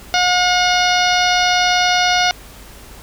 harmonic tone, 721 Hz, F#5, 45 cents flat, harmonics 1 / 2 / 3 / 4 / 5 / 6 / 7 / 8, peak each -16 / -19 / -21 / -22 / -23 / -24 / -24 / -25 dBFS, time 0.14-2.31 s, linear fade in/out 0 ms, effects added 50 Hz sine -40 dBFS peak until 3.02 s + pink hiss -40 dBFS RMS until 3.02 s

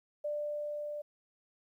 sine tone with level ramp, 592 Hz, D5, 14 cents sharp, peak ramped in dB -32 to -37 dBFS, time 0.24-1.02 s, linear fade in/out 10 ms, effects 12-bit

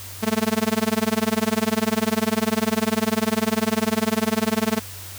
sawtooth tone with tremolo, 220 Hz, A3, in tune, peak -12 dBFS, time 0.22-4.8 s, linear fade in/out 20 ms, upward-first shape sine, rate 20 Hz, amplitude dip 100%, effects added 95 Hz sine -39 dBFS peak until 5.18 s + white hiss -38 dBFS RMS until 5.18 s

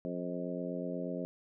harmonic tone with a mistuned harmonic, 88.3 Hz, F2, 20 cents sharp, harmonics 2 / 3 / 4 / 5 / 6 / 7, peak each -40 / -40 / -44 / -44 / -42 / -43 dBFS, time 0.05-1.25 s, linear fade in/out 0 ms, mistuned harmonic 7, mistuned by +28 cents, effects none

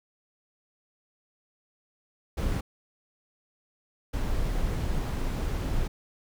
brown noise bursts at uneven times, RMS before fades -28 dBFS, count 2, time 2.37-2.61 / 4.13-5.88 s, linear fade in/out 10 ms, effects none

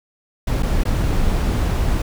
brown noise with dropouts, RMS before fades -18 dBFS, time 0.47-2.02 s, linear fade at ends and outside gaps 5 ms, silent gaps 0.625-0.63 / 0.836-0.852 s, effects none

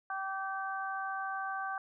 harmonic tone, 386.8 Hz, G4, 23 cents flat, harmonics 2 / 3 / 4, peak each -38 / -39 / -39 dBFS, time 0.1-1.78 s, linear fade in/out 2 ms, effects none

